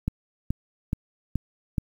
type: click train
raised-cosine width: 5 ms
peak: -12 dBFS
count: 5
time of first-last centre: 0.08-1.782 s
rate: 2.35 Hz
effects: 8-bit